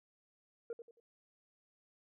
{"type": "tone with echo", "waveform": "sine", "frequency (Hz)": 466, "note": "A#4", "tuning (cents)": -1, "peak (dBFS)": -36, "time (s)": [0.7, 0.73], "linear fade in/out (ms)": 2, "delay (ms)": 90, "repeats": 3, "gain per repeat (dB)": -10, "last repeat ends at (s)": 1, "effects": ["tanh soft clip ceiling -37 dBFS"]}